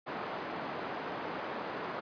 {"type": "band-pass noise", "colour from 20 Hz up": "white", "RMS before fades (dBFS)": -39, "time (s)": [0.06, 2.01], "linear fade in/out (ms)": 20, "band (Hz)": [200, 1100], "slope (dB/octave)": 12, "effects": ["resampled to 11025 Hz"]}